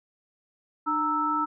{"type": "tone cluster", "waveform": "sine", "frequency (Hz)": [300.4, 926, 1316], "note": ["D4", "A#5", "E6"], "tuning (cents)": [39, -12, -3], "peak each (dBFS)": [-31, -29, -25], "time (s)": [0.86, 1.46], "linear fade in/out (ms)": 20, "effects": []}